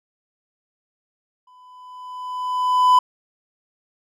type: tone with exponential growth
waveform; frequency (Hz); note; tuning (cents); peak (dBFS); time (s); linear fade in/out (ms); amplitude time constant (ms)
triangle; 1002; B5; +25; -7; 1.47-2.99; 5; 330
effects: none